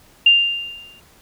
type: tone with exponential decay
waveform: sine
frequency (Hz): 2794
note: F7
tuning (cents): 0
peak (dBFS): -6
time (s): 0.26-1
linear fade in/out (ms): 5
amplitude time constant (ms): 160
effects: pink hiss -51 dBFS RMS until 1.21 s